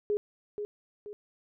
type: tone with echo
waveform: sine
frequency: 415.3 Hz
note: G#4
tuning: in tune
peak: -25 dBFS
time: 0.1-0.17 s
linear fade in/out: 0 ms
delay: 480 ms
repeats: 2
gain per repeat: -7 dB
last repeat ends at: 1.13 s
effects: none